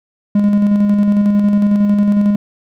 triangle tone with tremolo, 204.9 Hz, G#3, 23 cents flat, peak -6 dBFS, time 0.35-2.36 s, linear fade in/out 5 ms, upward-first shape square, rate 11 Hz, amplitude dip 30%, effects none

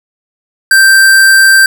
square tone, 1568 Hz, G6, in tune, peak -3 dBFS, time 0.71-1.66 s, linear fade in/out 2 ms, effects none

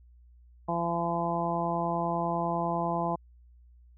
harmonic tone, 170 Hz, F3, 46 cents flat, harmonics 1 / 2 / 3 / 4 / 5 / 6, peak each -33 / -36 / -38 / -32 / -33 / -34 dBFS, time 0.68-3.16 s, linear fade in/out 10 ms, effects added 60 Hz sine -53 dBFS peak until 3.97 s

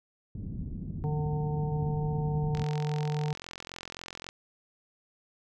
white low-pass noise, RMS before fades -37 dBFS, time 0.35-2.64 s, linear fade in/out 2 ms, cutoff 210 Hz, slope 24 dB/octave
harmonic tone, 150 Hz, D3, 37 cents sharp, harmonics 1 / 3 / 5 / 6, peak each -28 / -38 / -42 / -44 dBFS, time 1.04-3.33 s, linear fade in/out 0 ms
click train, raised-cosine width 0.2 ms, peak -22 dBFS, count 77, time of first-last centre 2.55-4.289 s, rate 43.7 Hz
effects none

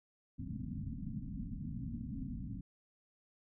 white low-pass noise, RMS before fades -42 dBFS, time 0.38-2.61 s, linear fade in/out 5 ms, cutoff 270 Hz, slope 96 dB/octave, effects none

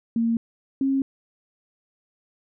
sine tone pair in turn, 230 / 270.5 Hz, A#3 / C#4, -23 / -42 cents, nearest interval minor third, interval 281 cents, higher second, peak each -19 dBFS, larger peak neither, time 0.16-0.37 / 0.81-1.02 s, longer neither, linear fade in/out 2 ms, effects none

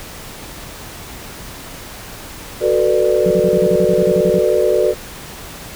sine chord, B minor seventh, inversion second, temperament just, 370.4 / 444.5 / 493.9 / 592.7 Hz, F#4 / A4 / B4 / D5, +2 / +18 / 0 / +16 cents, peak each -17 dBFS, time 2.6-4.95 s, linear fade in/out 50 ms
sine tone bursts, 181 Hz, F#3, 38 cents flat, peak -16 dBFS, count 13, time 3.26-4.387 s, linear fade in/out 0 ms, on 47 ms, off 43 ms
effects pink hiss -33 dBFS RMS until 5.75 s

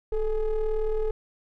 triangle ring-modulated tone, 207.7 Hz, G#3, in tune, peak -18 dBFS, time 0.12-1.11 s, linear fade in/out 5 ms, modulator 227 Hz, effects none

